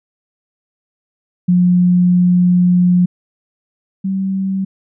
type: tone pair in turn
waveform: sine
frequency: 178.7 / 192.06 Hz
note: F3 / G3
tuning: +40 / -35 cents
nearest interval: minor second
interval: 125 cents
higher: second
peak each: -8 / -15 dBFS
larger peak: first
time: 1.48-3.06 / 4.04-4.65 s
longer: first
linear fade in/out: 10 ms
effects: none